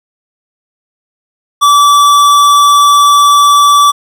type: tone with hard clipping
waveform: sine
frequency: 1156 Hz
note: D6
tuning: 28 cents flat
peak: -5 dBFS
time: 1.61-3.92 s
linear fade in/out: 20 ms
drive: 16 dB
effects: none